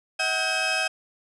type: tone cluster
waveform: 30% pulse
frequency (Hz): 639 / 749 / 1591 / 2558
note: D#5 / F#5 / G6 / D#7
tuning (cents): +46 / +21 / +25 / +47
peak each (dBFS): -29 / -28 / -26 / -23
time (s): 0.19-0.88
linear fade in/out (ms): 10
effects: resampled to 24000 Hz